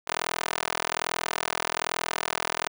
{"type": "tone with high-pass filter", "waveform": "15% pulse", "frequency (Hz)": 41.2, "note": "E1", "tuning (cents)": 0, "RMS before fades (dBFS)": -30, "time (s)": [0.07, 2.68], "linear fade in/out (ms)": 10, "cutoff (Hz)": 820, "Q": 0.86, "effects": []}